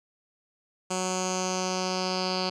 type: tone with low-pass filter sweep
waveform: 10% pulse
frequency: 185 Hz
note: F#3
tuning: in tune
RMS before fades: -29 dBFS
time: 0.9-2.5 s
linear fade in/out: 10 ms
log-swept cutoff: 7400 to 4600 Hz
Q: 5.1
effects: none